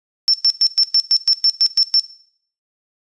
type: tone bursts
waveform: sine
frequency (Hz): 5380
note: E8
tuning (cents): +34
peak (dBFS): -10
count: 11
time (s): 0.28-1.996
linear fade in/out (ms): 0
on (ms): 56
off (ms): 110
effects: noise-tail reverb RT60 0.6 s tail -17 dB re dry + resampled to 24000 Hz